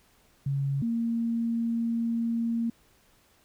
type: tone pair in turn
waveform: sine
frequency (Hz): 138.59 / 231.2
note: C#3 / A#3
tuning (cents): 0 / -14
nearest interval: major sixth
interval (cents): 886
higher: second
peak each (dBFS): -25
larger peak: neither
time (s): 0.46-0.82 / 0.82-2.7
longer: second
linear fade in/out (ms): 5
effects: pink hiss -63 dBFS RMS until 3.44 s